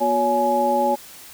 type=tone cluster; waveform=sine; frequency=242.4 / 362.1 / 565 / 841 Hz; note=B3 / F#4 / C#5 / G#5; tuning=-32 / -37 / +33 / +22 cents; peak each=-26 / -27 / -21 / -19 dBFS; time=0-0.96 s; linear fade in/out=20 ms; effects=white hiss -42 dBFS RMS until 1.33 s